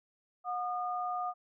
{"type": "tone pair together", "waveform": "sine", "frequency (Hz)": [724.3, 1219], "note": ["F#5", "D#6"], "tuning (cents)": [-37, -36], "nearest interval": "major sixth", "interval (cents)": 901, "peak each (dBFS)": [-34, -36], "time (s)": [0.44, 1.34], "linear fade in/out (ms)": 50, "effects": []}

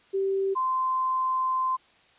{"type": "tone pair in turn", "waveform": "sine", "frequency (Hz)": [388.4, 1036.9], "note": ["G4", "C6"], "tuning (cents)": [-16, -16], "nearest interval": "octave + perfect fourth", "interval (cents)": 1700, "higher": "second", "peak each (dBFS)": -23, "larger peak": "neither", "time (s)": [[0.13, 0.55], [0.55, 1.77]], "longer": "second", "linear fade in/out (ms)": 20, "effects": ["white hiss -59 dBFS RMS until 2.18 s", "resampled to 8000 Hz"]}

